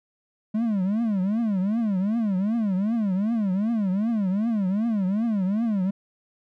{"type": "tone with vibrato", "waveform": "triangle", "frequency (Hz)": 207.7, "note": "G#3", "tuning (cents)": 0, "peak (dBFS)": -19, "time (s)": [0.54, 5.91], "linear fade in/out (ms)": 10, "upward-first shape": "triangle", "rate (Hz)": 2.6, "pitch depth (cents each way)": 250, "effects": []}